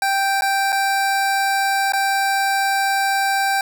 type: tone with dropouts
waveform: 25% pulse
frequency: 784 Hz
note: G5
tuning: in tune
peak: -13 dBFS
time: 0.02-3.61 s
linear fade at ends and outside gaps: 2 ms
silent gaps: 0.41-0.42 / 0.722-0.726 / 1.922-1.934 s
effects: none